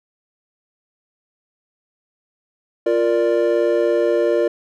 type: chord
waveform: triangle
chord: Bb major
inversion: second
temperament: equal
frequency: 349.2 / 466.2 / 587.3 Hz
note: F4 / Bb4 / D5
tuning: 0 / 0 / 0 cents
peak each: -17 dBFS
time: 2.86-4.48 s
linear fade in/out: 5 ms
effects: none